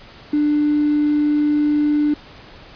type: tone with hard clipping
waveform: triangle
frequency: 296.6 Hz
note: D4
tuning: 17 cents sharp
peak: -14 dBFS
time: 0.33-2.14 s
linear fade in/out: 5 ms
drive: 3 dB
effects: pink hiss -42 dBFS RMS until 2.75 s + resampled to 11025 Hz